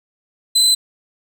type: tone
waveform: 30% pulse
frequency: 4038 Hz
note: B7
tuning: 38 cents sharp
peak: -8 dBFS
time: 0.55-0.75 s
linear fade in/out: 10 ms
effects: none